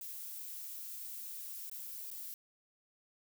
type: noise with dropouts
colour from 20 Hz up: violet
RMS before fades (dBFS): -45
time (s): 0.01-2.34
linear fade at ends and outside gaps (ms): 2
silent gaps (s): 1.698-1.714 / 2.105-2.112
effects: none